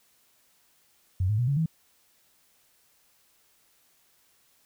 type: tone with pitch steps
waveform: sine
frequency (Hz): 92.6 / 106.37 / 122.19 / 140.36 / 161.23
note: F#2 / G#2 / B2 / C#3 / E3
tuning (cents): +2 / +42 / -18 / +22 / -38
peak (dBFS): -22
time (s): 1.2-1.66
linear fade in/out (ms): 5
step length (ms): 92
effects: white hiss -65 dBFS RMS until 4.65 s